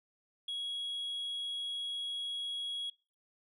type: tone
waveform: sine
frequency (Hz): 3322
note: G#7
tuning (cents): 0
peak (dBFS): -33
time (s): 0.48-2.9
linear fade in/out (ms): 5
effects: noise-tail reverb RT60 0.4 s tail -26 dB re dry + tanh soft clip ceiling -34 dBFS